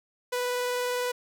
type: tone with vibrato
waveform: sawtooth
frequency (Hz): 493.9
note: B4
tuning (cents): 0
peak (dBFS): -23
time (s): 0.32-1.12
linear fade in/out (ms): 10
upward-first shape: sine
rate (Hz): 20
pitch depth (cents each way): 13
effects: none